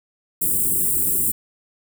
white band-stop noise, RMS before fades -20 dBFS, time 0.41-1.32 s, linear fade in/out 10 ms, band 420 to 7700 Hz, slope 96 dB/octave, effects none

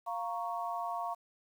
sine chord, Bb minor, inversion second, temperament equal, 698.5 / 932.3 / 1108.7 Hz, F5 / Bb5 / Db6, 0 / 0 / 0 cents, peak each -37 / -39 / -39 dBFS, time 0.06-1.15 s, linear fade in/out 20 ms, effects 10-bit

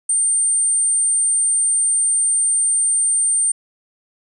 sine tone, 8870 Hz, C#9, in tune, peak -14 dBFS, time 0.09-3.52 s, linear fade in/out 5 ms, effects none

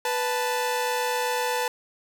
sawtooth tone pair together, 493.9 / 880 Hz, B4 / A5, 0 / 0 cents, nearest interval minor seventh, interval 1000 cents, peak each -23 dBFS, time 0.05-1.68 s, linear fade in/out 2 ms, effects none

